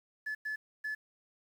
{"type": "tone bursts at uneven times", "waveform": "sine", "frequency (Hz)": 1725, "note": "A6", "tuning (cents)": -35, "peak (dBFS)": -32, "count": 3, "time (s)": [[0.26, 0.35], [0.45, 0.56], [0.84, 0.95]], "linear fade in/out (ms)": 10, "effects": ["tanh soft clip ceiling -32 dBFS", "10-bit"]}